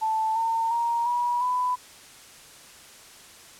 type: tone with pitch steps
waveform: sine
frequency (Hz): 880 / 907.9 / 936.6 / 966.3 / 996.9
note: A5 / A#5 / A#5 / B5 / B5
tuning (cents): 0 / -46 / +8 / -38 / +16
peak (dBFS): -22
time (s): 0.01-1.76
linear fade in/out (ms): 20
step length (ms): 350
effects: white hiss -48 dBFS RMS until 3.59 s + low-pass 10000 Hz 12 dB/octave